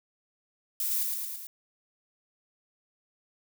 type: noise with echo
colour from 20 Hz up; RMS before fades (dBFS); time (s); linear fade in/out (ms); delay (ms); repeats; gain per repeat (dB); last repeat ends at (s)
violet; -30; 0.8-1.03; 2; 110; 4; -3; 1.47
effects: none